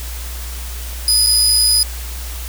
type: tone with dropouts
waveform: 25% pulse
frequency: 4978 Hz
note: D#8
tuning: in tune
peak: -6 dBFS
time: 1.08-1.83 s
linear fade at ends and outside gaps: 1 ms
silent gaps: 1.264-1.269 s
effects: added 60 Hz sine -25 dBFS peak until 2.48 s + white hiss -32 dBFS RMS until 2.48 s